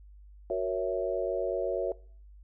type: chord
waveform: sine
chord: F# dominant seventh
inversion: none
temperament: equal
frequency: 370 / 466.2 / 554.4 / 659.3 Hz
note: F#4 / A#4 / C#5 / E5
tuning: 0 / 0 / 0 / 0 cents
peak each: -33 / -34 / -32 / -33 dBFS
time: 0.5-1.92 s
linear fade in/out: 2 ms
effects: noise-tail reverb RT60 0.5 s tail -22 dB re dry + added 50 Hz sine -49 dBFS peak until 2.43 s